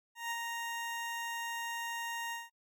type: tone with ADSR envelope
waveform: 20% pulse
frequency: 932.3 Hz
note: A#5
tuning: in tune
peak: -29 dBFS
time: 0.15-2.5 s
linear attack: 160 ms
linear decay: 38 ms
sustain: -3 dB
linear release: 180 ms
effects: noise-tail reverb RT60 0.1 s tail -24 dB re dry